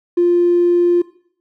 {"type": "tone", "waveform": "triangle", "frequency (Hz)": 349.2, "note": "F4", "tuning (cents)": 0, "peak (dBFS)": -6, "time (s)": [0.17, 1.02], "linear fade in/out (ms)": 10, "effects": ["noise-tail reverb RT60 0.6 s tail -22 dB re dry", "tanh soft clip ceiling -8 dBFS"]}